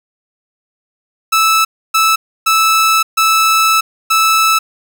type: tone bursts at uneven times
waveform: sawtooth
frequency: 1311 Hz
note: E6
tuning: 10 cents flat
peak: -5 dBFS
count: 5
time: 1.32-1.65 / 1.94-2.16 / 2.46-3.03 / 3.17-3.81 / 4.1-4.59 s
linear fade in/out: 10 ms
effects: none